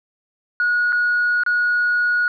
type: tone with dropouts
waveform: sine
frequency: 1452 Hz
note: F#6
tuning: 33 cents flat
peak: -14 dBFS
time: 0.6-2.28 s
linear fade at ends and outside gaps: 1 ms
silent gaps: 0.923-0.928 / 1.435-1.463 s
effects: tanh soft clip ceiling -12 dBFS